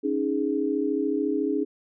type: chord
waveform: sine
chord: C# suspended second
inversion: none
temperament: equal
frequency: 277.2 / 311.1 / 415.3 Hz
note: C#4 / D#4 / G#4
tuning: 0 / 0 / 0 cents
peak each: -27 dBFS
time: 0.03-1.65 s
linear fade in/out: 20 ms
effects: none

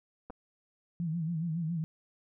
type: clicks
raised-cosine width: 1 ms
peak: -30 dBFS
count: 2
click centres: 0.3 / 0.304 s
type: tone with vibrato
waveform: sine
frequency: 164.81 Hz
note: E3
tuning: in tune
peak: -30 dBFS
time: 1-1.84 s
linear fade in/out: 0 ms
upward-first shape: sine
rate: 7.2 Hz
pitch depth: 100 cents each way
effects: none

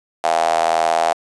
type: tone with high-pass filter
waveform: square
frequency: 40.84 Hz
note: E1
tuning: 15 cents flat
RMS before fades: -17 dBFS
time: 0.24-1.13 s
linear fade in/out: 0 ms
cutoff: 710 Hz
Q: 7.1
effects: resampled to 22050 Hz + 7-bit

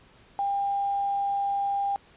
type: tone with quantisation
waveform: sine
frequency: 799 Hz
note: G5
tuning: 33 cents sharp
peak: -24 dBFS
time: 0.39-1.96 s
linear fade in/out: 0 ms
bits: 8
effects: pink hiss -56 dBFS RMS until 2.16 s + resampled to 8000 Hz

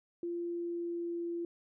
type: tone with pitch glide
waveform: sine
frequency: 344.5 to 341.7 Hz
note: F4 to F4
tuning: -24 to -38 cents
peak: -34 dBFS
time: 0.23-1.45 s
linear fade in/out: 2 ms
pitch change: -14 cents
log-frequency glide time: 0.44-1.26 s
effects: none

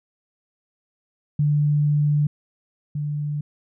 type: tone pair in turn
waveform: sine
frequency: 147.6 / 147.6 Hz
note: D3 / D3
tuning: +9 / +9 cents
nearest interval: unison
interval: 0 cents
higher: neither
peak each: -16 / -23 dBFS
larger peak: first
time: 1.39-2.27 / 2.95-3.41 s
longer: first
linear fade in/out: 5 ms
effects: none

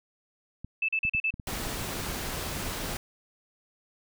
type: clicks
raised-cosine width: 5 ms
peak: -26 dBFS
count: 9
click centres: 0.646 / 1.051 / 1.149 / 1.341 / 1.398 / 1.668 / 1.814 / 2.001 / 2.1 s
type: tone bursts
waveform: sine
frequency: 2629 Hz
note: E7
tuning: 5 cents flat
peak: -24 dBFS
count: 5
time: 0.82-1.306 s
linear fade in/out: 5 ms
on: 66 ms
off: 39 ms
type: noise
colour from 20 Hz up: pink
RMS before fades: -34 dBFS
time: 1.47-2.97 s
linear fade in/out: 2 ms
effects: none

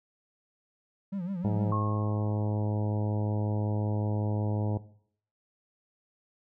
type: tone with vibrato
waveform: triangle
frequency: 185 Hz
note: F#3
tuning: in tune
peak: -29 dBFS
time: 1.12-1.72 s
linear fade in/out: 10 ms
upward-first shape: sine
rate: 6.5 Hz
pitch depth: 140 cents each way
type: harmonic tone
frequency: 105.4 Hz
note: G#2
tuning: 26 cents sharp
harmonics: 1 / 2 / 3 / 4 / 5 / 6 / 7 / 8 / 9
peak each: -28 / -34 / -38 / -40 / -42 / -44 / -45 / -46 / -47 dBFS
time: 1.44-4.78 s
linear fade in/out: 10 ms
type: tone with exponential decay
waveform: sine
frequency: 1084 Hz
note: C#6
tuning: 39 cents flat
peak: -29 dBFS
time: 1.72-2.74 s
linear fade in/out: 2 ms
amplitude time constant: 220 ms
effects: noise-tail reverb RT60 0.6 s tail -17 dB re dry

